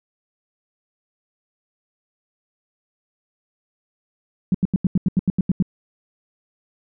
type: tone bursts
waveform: sine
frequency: 185.2 Hz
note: F#3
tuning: 2 cents sharp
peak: -13 dBFS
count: 11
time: 4.52-5.625 s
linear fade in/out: 2 ms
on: 25 ms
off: 83 ms
effects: none